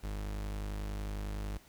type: tone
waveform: 40% pulse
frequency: 51 Hz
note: G#1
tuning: 31 cents flat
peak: -35 dBFS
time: 0.03-1.58 s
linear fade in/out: 10 ms
effects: pink hiss -61 dBFS RMS until 1.68 s